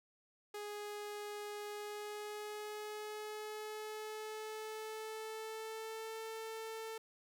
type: tone with pitch glide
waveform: sawtooth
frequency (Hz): 415.3 to 445.1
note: G#4 to A4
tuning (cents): 0 to +20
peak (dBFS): -39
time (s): 0.54-6.98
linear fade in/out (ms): 5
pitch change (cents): +120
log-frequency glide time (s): 1.67-6.2
effects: none